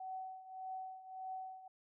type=tone with tremolo; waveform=sine; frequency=754 Hz; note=F#5; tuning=32 cents sharp; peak=-40 dBFS; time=0-1.68 s; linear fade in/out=5 ms; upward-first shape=triangle; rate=1.7 Hz; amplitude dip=80%; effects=none